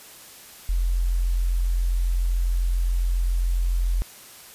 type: tone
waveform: sine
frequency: 43.65 Hz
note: F1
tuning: in tune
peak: -19 dBFS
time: 0.69-4.02 s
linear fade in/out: 0 ms
effects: white hiss -45 dBFS RMS until 4.54 s + resampled to 32000 Hz